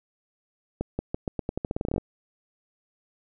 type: accelerating click train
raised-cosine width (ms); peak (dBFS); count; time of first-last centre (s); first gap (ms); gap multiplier
2; -14; 17; 0.81-1.981; 180; 0.86
effects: none